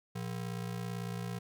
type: ring-modulated tone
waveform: square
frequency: 146.83 Hz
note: D3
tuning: in tune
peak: -34 dBFS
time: 0.15-1.39 s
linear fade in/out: 10 ms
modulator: 29 Hz
effects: none